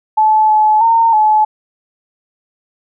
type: tone with pitch steps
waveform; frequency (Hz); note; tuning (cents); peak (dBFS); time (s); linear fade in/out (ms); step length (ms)
sine; 865 / 858 / 914 / 858; A5 / A5 / A#5 / A5; -30 / -44 / -34 / -44; -7; 0.17-1.45; 10; 320
effects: none